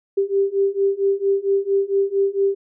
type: beating tone pair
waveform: sine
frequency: 392 / 396.4 Hz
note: G4 / G4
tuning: 0 / +19 cents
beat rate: 4.4 Hz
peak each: -20 / -19 dBFS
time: 0.17-2.55 s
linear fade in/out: 10 ms
effects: none